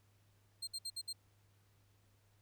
30% pulse tone bursts, 4186 Hz, C8, in tune, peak -37 dBFS, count 5, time 0.62-1.13 s, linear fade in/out 10 ms, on 54 ms, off 60 ms, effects added 101 Hz sine -69 dBFS peak until 2.41 s + pink hiss -75 dBFS RMS until 2.41 s

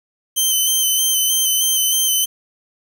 10% pulse tone with vibrato, 3082 Hz, G7, 30 cents flat, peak -7 dBFS, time 0.36-2.26 s, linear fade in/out 20 ms, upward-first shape square, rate 3.2 Hz, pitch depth 22 cents each way, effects 7-bit

